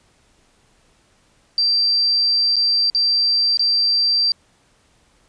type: tone with dropouts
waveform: sine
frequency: 4699 Hz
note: D8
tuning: in tune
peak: -14 dBFS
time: 1.58-4.32 s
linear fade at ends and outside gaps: 1 ms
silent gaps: 2.558-2.565 / 2.9-2.948 / 3.572-3.594 s
effects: pink hiss -58 dBFS RMS until 5.28 s + resampled to 22050 Hz